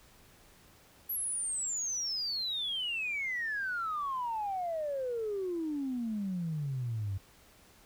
sine exponential sweep, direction down, 11900 to 93.8 Hz, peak -31 dBFS, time 1.09-7.18 s, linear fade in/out 10 ms, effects tanh soft clip ceiling -27 dBFS + pink hiss -60 dBFS RMS until 7.85 s

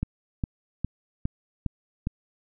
click train, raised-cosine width 5 ms, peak -14 dBFS, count 6, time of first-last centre 0.03-2.071 s, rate 2.45 Hz, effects none

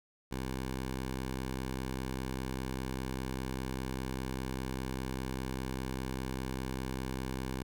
10% pulse tone, 65 Hz, C2, 11 cents flat, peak -27 dBFS, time 0.31-7.63 s, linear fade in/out 10 ms, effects none

